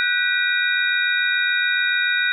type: tone cluster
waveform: sine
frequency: 1478 / 1565 / 1942 / 2413 / 3762 Hz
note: F#6 / G6 / B6 / D7 / A#7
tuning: -2 / -3 / -30 / +46 / +15 cents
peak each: -20 / -26 / -26 / -26 / -25 dBFS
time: 0-2.32 s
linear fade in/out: 0 ms
effects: none